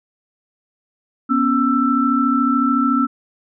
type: tone cluster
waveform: sine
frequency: 242.7 / 276.5 / 1329 Hz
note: B3 / C#4 / E6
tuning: -30 / -4 / +14 cents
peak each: -18 dBFS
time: 1.29-3.07 s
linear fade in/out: 20 ms
effects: none